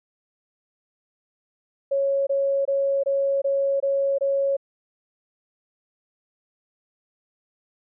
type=tone bursts; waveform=sine; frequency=552 Hz; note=C#5; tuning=7 cents flat; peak=-19 dBFS; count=7; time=1.91-4.568 s; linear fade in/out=10 ms; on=360 ms; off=23 ms; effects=none